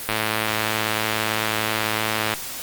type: click train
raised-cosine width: 0.3 ms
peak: -5 dBFS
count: 246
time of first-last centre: 0.09-2.338 s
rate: 109 Hz
effects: white hiss -32 dBFS RMS until 2.62 s + Opus 32 kbps